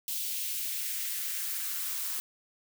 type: noise with high-pass filter sweep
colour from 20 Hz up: blue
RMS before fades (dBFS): -34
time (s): 0.08-2.2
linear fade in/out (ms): 0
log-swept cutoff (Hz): 3200 to 1000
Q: 1.5
effects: none

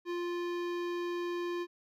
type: tone with hard clipping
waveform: sine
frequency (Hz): 349.2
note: F4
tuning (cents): 0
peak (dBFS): -35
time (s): 0.05-1.67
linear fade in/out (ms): 50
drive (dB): 18
effects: none

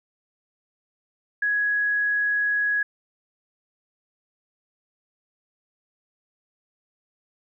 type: tone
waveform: sine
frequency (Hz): 1670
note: G#6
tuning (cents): +9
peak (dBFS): -20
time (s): 1.42-2.83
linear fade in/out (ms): 5
effects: none

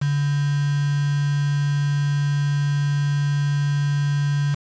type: tone with quantisation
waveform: sine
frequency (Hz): 143.5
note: D3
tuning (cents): -40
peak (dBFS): -18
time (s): 0.01-4.55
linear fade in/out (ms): 10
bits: 5
effects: resampled to 16000 Hz

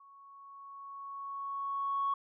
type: tone with level ramp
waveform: sine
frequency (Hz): 1108.7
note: C#6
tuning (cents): 0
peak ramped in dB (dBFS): -55 to -27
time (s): 0-2.14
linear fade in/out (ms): 5
effects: tanh soft clip ceiling -24 dBFS

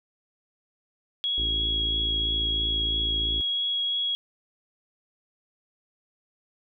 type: tone with vibrato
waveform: sine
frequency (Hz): 3322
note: G#7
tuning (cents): 0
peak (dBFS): -24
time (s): 1.24-4.15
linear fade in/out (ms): 0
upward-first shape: triangle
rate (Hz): 3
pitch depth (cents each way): 8
type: harmonic tone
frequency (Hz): 55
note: A1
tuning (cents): 0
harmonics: 1 / 2 / 3 / 4 / 5 / 6 / 7 / 8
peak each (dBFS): -30 / -44 / -49 / -50 / -43 / -44 / -46 / -53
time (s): 1.38-3.41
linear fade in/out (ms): 0
effects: none

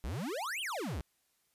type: exponential two-way sweep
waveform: square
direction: up then down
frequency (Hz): 51.91 to 3322 to 51.91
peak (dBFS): -36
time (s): 0.04-1.01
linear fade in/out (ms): 0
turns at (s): 0.61
effects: white hiss -75 dBFS RMS until 1.54 s + resampled to 32000 Hz

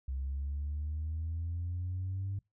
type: exponential sweep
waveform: sine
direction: up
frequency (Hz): 65.5 to 99.2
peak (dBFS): -32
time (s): 0.08-2.39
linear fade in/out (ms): 5
effects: noise-tail reverb RT60 0.2 s tail -25 dB re dry + tanh soft clip ceiling -30 dBFS

